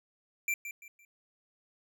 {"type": "tone with echo", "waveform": "square", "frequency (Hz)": 2353, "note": "D7", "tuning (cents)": 3, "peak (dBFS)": -29, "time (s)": [0.48, 0.54], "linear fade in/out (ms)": 2, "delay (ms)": 170, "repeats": 3, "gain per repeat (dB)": -10, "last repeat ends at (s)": 1.05, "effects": []}